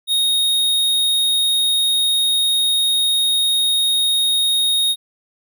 square tone, 3729 Hz, A#7, in tune, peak -15 dBFS, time 0.07-4.96 s, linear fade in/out 50 ms, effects none

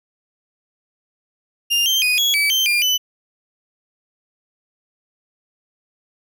35% pulse tone with pitch steps, 2805 / 3147 / 2482 / 3342 / 2294 / 3118 / 2404 / 3001 Hz, F7 / G7 / D#7 / G#7 / D7 / G7 / D7 / F#7, +7 / +6 / -5 / +10 / -41 / -10 / +40 / +24 cents, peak -13 dBFS, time 1.7-2.98 s, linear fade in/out 20 ms, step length 160 ms, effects none

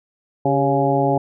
harmonic tone with a mistuned harmonic, 139.3 Hz, C#3, 9 cents sharp, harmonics 1 / 2 / 3 / 4 / 5 / 6, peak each -22 / -22 / -22 / -22 / -22 / -22 dBFS, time 0.45-1.18 s, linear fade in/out 5 ms, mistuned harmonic 3, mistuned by -73 cents, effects none

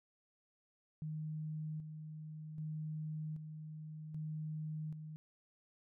sine tone with tremolo, 154.9 Hz, D#3, 7 cents flat, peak -39 dBFS, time 1.02-5.16 s, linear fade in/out 0 ms, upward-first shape square, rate 0.64 Hz, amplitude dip 50%, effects none

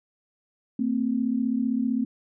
sine tone pair together, 226.2 / 261.7 Hz, A3 / C4, +48 / 0 cents, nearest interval minor third, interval 252 cents, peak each -25 dBFS, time 0.79-2.05 s, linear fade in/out 5 ms, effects none

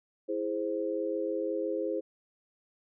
sine chord, E augmented, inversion none, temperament equal, 329.6 / 415.3 / 523.3 Hz, E4 / G#4 / B#4, 0 / 0 / 0 cents, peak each -34 / -34 / -33 dBFS, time 0.28-2.01 s, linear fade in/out 20 ms, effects none

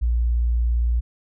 sine tone, 58.8 Hz, A#1, 16 cents sharp, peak -17 dBFS, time 0.01-1.01 s, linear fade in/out 20 ms, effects none

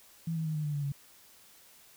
sine tone with pitch steps, 164.81 / 160.49 / 156.28 / 152.18 / 148.19 / 144.31 / 140.52 Hz, E3 / E3 / D#3 / D#3 / D3 / D3 / C#3, 0 / -46 / +8 / -38 / +16 / -30 / +24 cents, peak -30 dBFS, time 0.27-0.921 s, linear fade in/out 5 ms, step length 93 ms, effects white hiss -58 dBFS RMS until 1.96 s

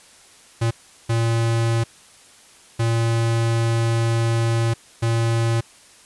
square tone bursts at uneven times, 115.2 Hz, A#2, 20 cents flat, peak -18 dBFS, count 4, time 0.61-0.71 / 1.09-1.84 / 2.79-4.74 / 5.02-5.61 s, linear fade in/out 10 ms, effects white hiss -49 dBFS RMS until 6.05 s + resampled to 24000 Hz

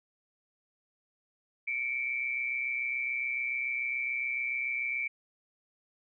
sine tone pair together, 2201 / 2328 Hz, C#7 / D7, -13 / -16 cents, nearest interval minor second, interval 97 cents, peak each -36 / -31 dBFS, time 1.67-5.08 s, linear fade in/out 10 ms, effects none

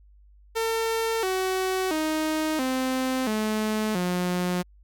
sawtooth tone with pitch steps, 451.7 / 375.5 / 312.1 / 259.4 / 215.7 / 179.26 Hz, A4 / F#4 / D#4 / C4 / A3 / F3, +45 / +26 / +5 / -15 / -34 / +45 cents, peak -20 dBFS, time 0.55-4.63 s, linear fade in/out 20 ms, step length 680 ms, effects added 50 Hz sine -51 dBFS peak until 4.83 s

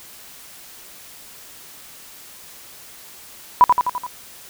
sine tone with echo, 987.8 Hz, B5, in tune, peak -5 dBFS, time 3.61-3.64 s, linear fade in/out 0 ms, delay 85 ms, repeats 5, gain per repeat -4 dB, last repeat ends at 4.065 s, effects white hiss -42 dBFS RMS until 4.49 s

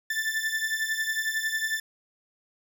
40% pulse beating tone pair, 1760 / 1771 Hz, A6 / A6, 0 / +11 cents, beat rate 11 Hz, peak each -30 / -28 dBFS, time 0.1-1.8 s, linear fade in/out 5 ms, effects none

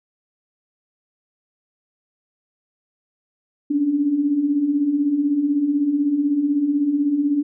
sine beating tone pair, 274.6 / 290.6 Hz, C#4 / D4, -16 / -18 cents, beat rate 16 Hz, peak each -25 / -17 dBFS, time 3.7-7.43 s, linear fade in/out 10 ms, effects none

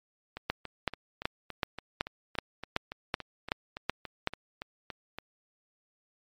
two click trains, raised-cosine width 0.3 ms, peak -11 / -22 dBFS, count 11 / 18, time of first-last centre 0.5-4.274 / 0.37-5.186 s, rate 2.65 / 3.53 Hz, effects MP3 64 kbps

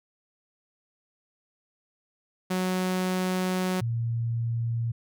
sawtooth / sine tone pair in turn, 184.5 / 116.23 Hz, F#3 / A#2, -5 / -5 cents, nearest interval minor sixth, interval 800 cents, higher first, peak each -21 / -25 dBFS, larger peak first, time 2.5-3.81 / 3.81-4.92 s, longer first, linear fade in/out 10 ms, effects none

